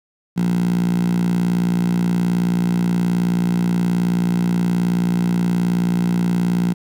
10% pulse tone with high-pass filter, 58.8 Hz, A#1, 16 cents sharp, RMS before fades -18 dBFS, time 0.36-6.74 s, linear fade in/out 20 ms, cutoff 170 Hz, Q 6.5, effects none

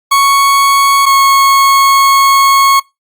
40% pulse tone pair in turn, 1108.7 / 1097.2 Hz, C#6 / C#6, 0 / -18 cents, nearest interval unison, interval 18 cents, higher first, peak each -5 dBFS, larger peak neither, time 0.11-1.06 / 1.06-2.8 s, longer second, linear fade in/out 10 ms, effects noise-tail reverb RT60 0.2 s tail -21 dB re dry + Opus 48 kbps

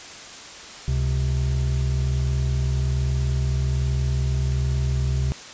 triangle tone pair together, 69 / 130.25 Hz, C#2 / C3, -7 / -7 cents, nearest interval major seventh, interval 1100 cents, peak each -20 / -21 dBFS, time 0.88-5.32 s, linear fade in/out 0 ms, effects white hiss -39 dBFS RMS until 5.53 s + resampled to 16000 Hz

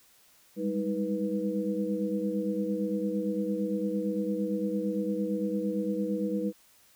sine tone cluster, 197.5 / 206.3 / 316.6 / 489.6 Hz, G3 / G#3 / D#4 / B4, +13 / -11 / +30 / -15 cents, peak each -32 / -34 / -33 / -33 dBFS, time 0.56-6.53 s, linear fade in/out 50 ms, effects white hiss -61 dBFS RMS until 6.95 s

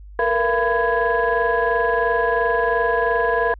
sine tone cluster, 456.4 / 479.3 / 680 / 1002 / 1660 Hz, A#4 / A#4 / F5 / B5 / G#6, -37 / +48 / -46 / +25 / -1 cents, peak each -22 dBFS, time 0.19-3.54 s, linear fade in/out 2 ms, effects tanh soft clip ceiling -9 dBFS + added 50 Hz sine -37 dBFS peak until 3.59 s

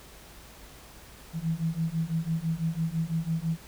sine beating tone pair, 160 / 166 Hz, D#3 / E3, +49 / +12 cents, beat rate 6 Hz, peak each -30 / -29 dBFS, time 1.33-3.58 s, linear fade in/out 50 ms, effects added 54 Hz sine -53 dBFS peak until 3.67 s + pink hiss -50 dBFS RMS until 3.67 s

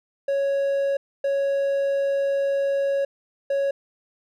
triangle tone bursts at uneven times, 554.4 Hz, C#5, in tune, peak -18 dBFS, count 3, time 0.28-0.97 / 1.24-3.05 / 3.5-3.71 s, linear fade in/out 5 ms, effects none

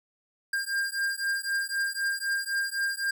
square beating tone pair, 1600 / 1603.9 Hz, G6 / G6, +35 / +39 cents, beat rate 3.9 Hz, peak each -31 dBFS, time 0.53-3.11 s, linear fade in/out 5 ms, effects none

